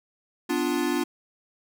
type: chord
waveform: square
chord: B diminished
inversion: none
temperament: equal with one note detuned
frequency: 249.8 / 293.7 / 349.2 Hz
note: B3 / D4 / F4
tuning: +20 / 0 / 0 cents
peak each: -30 / -28 / -28 dBFS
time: 0.49-1.04 s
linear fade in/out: 10 ms
effects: none